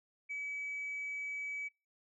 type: tone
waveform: sine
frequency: 2285 Hz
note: D7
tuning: 48 cents flat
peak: -36 dBFS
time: 0.29-1.69 s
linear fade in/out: 20 ms
effects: noise-tail reverb RT60 0.3 s tail -26 dB re dry + tanh soft clip ceiling -34 dBFS